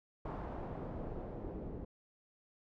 pink noise with low-pass filter sweep, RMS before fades -43 dBFS, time 0.25-1.85 s, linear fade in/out 5 ms, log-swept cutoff 930 to 420 Hz, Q 1.2, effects none

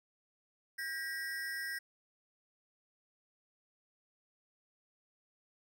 square ring-modulated tone, 1760 Hz, A6, in tune, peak -35 dBFS, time 0.78-1.79 s, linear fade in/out 10 ms, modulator 154 Hz, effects none

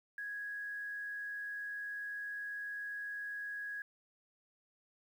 sine tone with frequency modulation, 1661.2 Hz, G#6, in tune, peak -39 dBFS, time 0.18-3.82 s, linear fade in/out 2 ms, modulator 87.6 Hz, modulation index 0.32, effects 11-bit

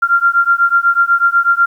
sine beating tone pair, 1382 / 1390.1 Hz, F6 / F6, -19 / -8 cents, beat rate 8.1 Hz, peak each -12 dBFS, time 0.02-1.66 s, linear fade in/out 10 ms, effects 8-bit

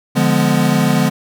square chord, D diminished seventh, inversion none, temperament equal with one note detuned, 146.83 / 174.61 / 207.7 / 250 Hz, D3 / F3 / Ab3 / Cb4, 0 / 0 / 0 / +21 cents, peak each -18 dBFS, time 0.15-1.1 s, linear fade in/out 20 ms, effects none

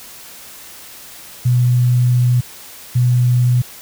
sine tone pair in turn, 123.47 / 123.47 Hz, B2 / B2, 0 / 0 cents, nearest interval unison, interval 0 cents, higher neither, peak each -10 dBFS, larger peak neither, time 1.45-2.41 / 2.95-3.62 s, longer first, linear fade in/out 10 ms, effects white hiss -37 dBFS RMS until 3.81 s

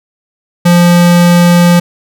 square tone, 174.3 Hz, F3, 3 cents flat, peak -4 dBFS, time 0.65-1.8 s, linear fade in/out 10 ms, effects none

